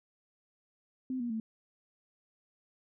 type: tone with pitch steps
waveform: sine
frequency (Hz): 258.1 / 239.4 / 222.1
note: C4 / A#3 / A3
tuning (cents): -23 / +46 / +16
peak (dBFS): -32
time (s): 1.1-1.4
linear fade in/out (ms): 2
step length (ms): 100
effects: none